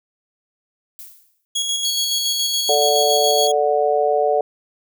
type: noise with exponential decay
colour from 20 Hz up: violet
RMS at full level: -34 dBFS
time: 0.99-1.45 s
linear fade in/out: 0 ms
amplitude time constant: 100 ms
type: tone with tremolo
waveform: 25% pulse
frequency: 3322 Hz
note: G#7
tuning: in tune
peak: -15 dBFS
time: 1.55-3.52 s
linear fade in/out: 10 ms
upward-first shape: square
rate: 7.1 Hz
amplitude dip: 35%
type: tone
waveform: 45% pulse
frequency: 4434 Hz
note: C#8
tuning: in tune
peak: -23 dBFS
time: 1.85-3.47 s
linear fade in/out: 0 ms
type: chord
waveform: sine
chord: D major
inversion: second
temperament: just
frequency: 440.5 / 587.3 / 734.2 Hz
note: A4 / D5 / F#5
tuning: +2 / 0 / -14 cents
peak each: -19 dBFS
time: 2.69-4.41 s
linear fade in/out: 2 ms
effects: none